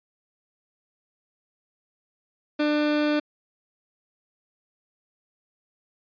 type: tone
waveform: 30% pulse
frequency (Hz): 298.4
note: D4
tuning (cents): +28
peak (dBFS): -18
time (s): 2.59-3.2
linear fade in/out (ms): 10
effects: resampled to 11025 Hz